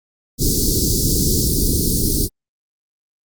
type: band-stop noise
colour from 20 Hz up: pink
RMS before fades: -17 dBFS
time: 0.38-2.29 s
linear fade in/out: 50 ms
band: 420 to 4400 Hz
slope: 48 dB/octave
effects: Opus 48 kbps